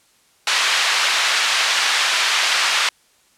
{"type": "band-pass noise", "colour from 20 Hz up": "white", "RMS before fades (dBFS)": -18, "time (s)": [0.47, 2.89], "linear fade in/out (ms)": 2, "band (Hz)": [1100, 3800], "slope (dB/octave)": 12, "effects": ["white hiss -57 dBFS RMS until 3.37 s", "low-pass 10000 Hz 12 dB/octave"]}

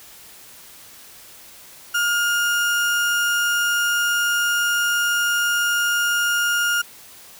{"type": "tone", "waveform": "35% pulse", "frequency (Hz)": 1418, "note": "F6", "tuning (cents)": 26, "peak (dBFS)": -16, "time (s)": [1.94, 6.82], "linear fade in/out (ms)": 10, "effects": ["white hiss -44 dBFS RMS until 7.39 s"]}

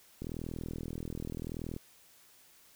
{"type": "click train", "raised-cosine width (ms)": 3, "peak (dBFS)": -26, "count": 64, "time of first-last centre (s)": [0.22, 1.764], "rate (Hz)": 40.8, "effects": ["white hiss -61 dBFS RMS until 2.75 s"]}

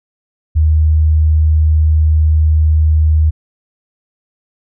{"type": "tone", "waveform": "sine", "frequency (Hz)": 77.78, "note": "D#2", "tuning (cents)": 0, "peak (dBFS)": -7, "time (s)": [0.55, 3.31], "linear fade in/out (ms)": 20, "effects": []}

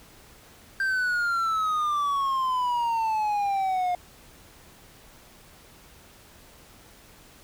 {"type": "exponential sweep", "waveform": "triangle", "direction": "down", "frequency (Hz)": [1580, 710], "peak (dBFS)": -21, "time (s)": [0.8, 3.95], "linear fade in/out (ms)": 2, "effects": ["pink hiss -52 dBFS RMS until 7.43 s"]}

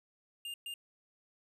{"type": "tone bursts at uneven times", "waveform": "square", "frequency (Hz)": 2809, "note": "F7", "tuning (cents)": 9, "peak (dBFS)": -40, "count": 2, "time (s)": [[0.45, 0.54], [0.66, 0.74]], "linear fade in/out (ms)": 2, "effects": ["resampled to 32000 Hz", "12-bit"]}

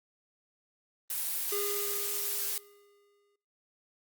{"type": "noise", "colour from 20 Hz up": "blue", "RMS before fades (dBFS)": -33, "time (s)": [1.1, 2.58], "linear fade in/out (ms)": 2}
{"type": "tone with exponential decay", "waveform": "square", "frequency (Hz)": 407.6, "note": "G#4", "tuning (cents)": -32, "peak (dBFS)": -33, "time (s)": [1.52, 3.36], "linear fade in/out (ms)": 5, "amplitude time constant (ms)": 400}
{"effects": ["noise-tail reverb RT60 0.9 s tail -24 dB re dry", "Opus 32 kbps"]}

